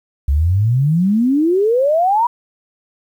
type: exponential sweep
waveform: sine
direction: up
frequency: 66.3 to 983 Hz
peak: -11 dBFS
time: 0.28-2.27 s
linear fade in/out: 5 ms
effects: 8-bit

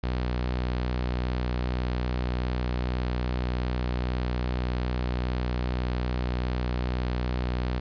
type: tone with vibrato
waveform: sawtooth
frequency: 61.74 Hz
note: B1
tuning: in tune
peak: -22 dBFS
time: 0.03-7.8 s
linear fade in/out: 10 ms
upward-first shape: square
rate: 2.5 Hz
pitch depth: 8 cents each way
effects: resampled to 11025 Hz + 10-bit

